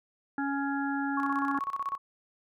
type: harmonic tone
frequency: 278.6 Hz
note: C#4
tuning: 9 cents sharp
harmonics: 1 / 3 / 5 / 6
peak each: -30 / -35 / -37 / -38 dBFS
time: 0.38-1.59 s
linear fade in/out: 2 ms
type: tone with tremolo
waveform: sine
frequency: 1108 Hz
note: C#6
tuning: 1 cent flat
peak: -28 dBFS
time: 1.17-1.98 s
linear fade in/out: 5 ms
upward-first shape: square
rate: 16 Hz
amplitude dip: 80%
effects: none